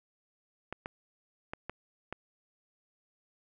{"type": "clicks", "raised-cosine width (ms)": 0.5, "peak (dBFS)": -22, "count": 5, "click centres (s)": [0.726, 0.859, 1.535, 1.696, 2.126], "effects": []}